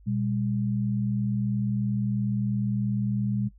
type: tone pair together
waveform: sine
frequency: 121.49 / 201.5 Hz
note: B2 / G3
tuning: -28 / +48 cents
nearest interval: major sixth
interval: 876 cents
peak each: -27 dBFS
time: 0.06-3.49 s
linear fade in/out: 20 ms
effects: noise-tail reverb RT60 0.1 s tail -18 dB re dry + added 50 Hz sine -50 dBFS peak until 3.58 s